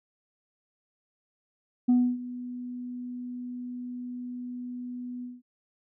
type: tone with ADSR envelope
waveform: sine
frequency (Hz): 246.9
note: B3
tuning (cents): 0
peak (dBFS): -15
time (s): 1.88-5.42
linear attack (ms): 14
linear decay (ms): 280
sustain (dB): -19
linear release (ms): 190
effects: tanh soft clip ceiling -16 dBFS